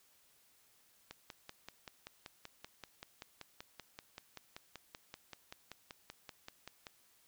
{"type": "click train", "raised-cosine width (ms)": 0.2, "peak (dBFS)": -29, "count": 31, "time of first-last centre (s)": [1.11, 6.868], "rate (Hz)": 5.21, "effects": ["white hiss -69 dBFS RMS until 7.27 s"]}